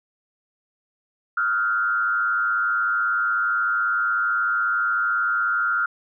sine tone with frequency modulation, 1396.9 Hz, F6, in tune, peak -19 dBFS, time 1.37-5.86 s, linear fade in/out 5 ms, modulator 110 Hz, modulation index 0.82, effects none

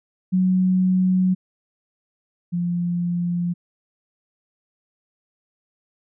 sine tone pair in turn, 185 / 174.33 Hz, F#3 / F3, 0 / -3 cents, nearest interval minor second, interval 103 cents, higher first, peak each -15 / -20 dBFS, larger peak first, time 0.32-1.35 / 2.52-3.54 s, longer first, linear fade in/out 20 ms, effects none

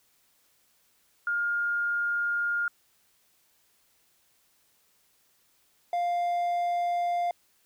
sine / triangle tone pair in turn, 1414 / 699.7 Hz, F6 / F5, +21 / +3 cents, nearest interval octave, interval 1218 cents, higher first, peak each -25 / -23 dBFS, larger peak second, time 1.27-2.68 / 5.93-7.31 s, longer first, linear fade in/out 2 ms, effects white hiss -67 dBFS RMS until 7.65 s

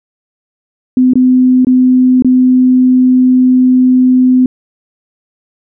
sine tone with dropouts, 254.4 Hz, C4, 48 cents flat, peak -4 dBFS, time 0.97-4.46 s, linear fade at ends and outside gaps 2 ms, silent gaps 1.135-1.155 / 1.648-1.669 / 2.223-2.246 s, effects none

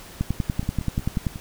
two click trains, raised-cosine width 5 ms, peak -20 / -10 dBFS, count 5 / 12, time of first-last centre 0.63-1.359 / 0.21-1.268 s, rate 5.49 / 10.4 Hz, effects pink hiss -43 dBFS RMS until 1.4 s

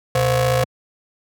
35% pulse ring-modulated tone, 196.3 Hz, G3, 3 cents sharp, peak -10 dBFS, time 0.15-0.64 s, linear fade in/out 2 ms, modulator 322 Hz, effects high-pass 100 Hz 12 dB/octave

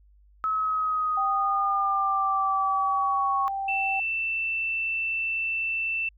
sine linear sweep, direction down, 1291 to 1100 Hz, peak -23 dBFS, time 0.44-3.48 s, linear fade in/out 0 ms
sine tone with vibrato, 781 Hz, G5, 7 cents flat, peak -27 dBFS, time 1.17-4 s, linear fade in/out 5 ms, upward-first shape sine, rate 0.6 Hz, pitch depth 13 cents each way
sine tone, 2668 Hz, E7, 20 cents sharp, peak -25 dBFS, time 3.68-6.09 s, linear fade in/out 5 ms
effects added 50 Hz sine -54 dBFS peak until 6.17 s

